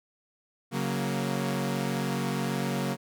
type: chord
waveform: sawtooth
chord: F# major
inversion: second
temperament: equal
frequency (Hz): 138.59 / 185 / 233.1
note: C#3 / F#3 / A#3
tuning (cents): 0 / 0 / 0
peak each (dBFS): -28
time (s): 0.71-2.97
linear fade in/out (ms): 50
effects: none